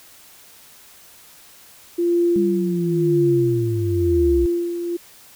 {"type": "tone with tremolo", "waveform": "sine", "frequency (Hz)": 345.1, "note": "F4", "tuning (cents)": -21, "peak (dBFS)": -14, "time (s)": [1.98, 4.97], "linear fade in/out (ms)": 10, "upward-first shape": "sine", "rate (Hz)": 0.98, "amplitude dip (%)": 65}
{"type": "linear sweep", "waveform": "sine", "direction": "down", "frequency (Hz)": [202.7, 60.2], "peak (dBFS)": -20, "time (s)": [2.36, 4.46], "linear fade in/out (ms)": 0}
{"effects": ["white hiss -47 dBFS RMS until 5.35 s"]}